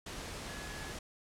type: tone in noise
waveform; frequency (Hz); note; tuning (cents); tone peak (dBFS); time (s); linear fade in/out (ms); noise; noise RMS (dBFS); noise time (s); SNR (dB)
sine; 1693; G#6; +33; -49; 0.49-0.92; 5; pink; -43; 0.06-0.99; -9
effects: low-pass 9000 Hz 12 dB/octave